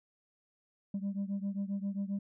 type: beating tone pair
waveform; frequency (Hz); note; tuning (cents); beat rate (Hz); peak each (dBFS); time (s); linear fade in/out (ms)
sine; 196 / 203.5; G3 / G#3; 0 / -35; 7.5; -33 / -35; 0.94-2.19; 5
effects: tanh soft clip ceiling -30 dBFS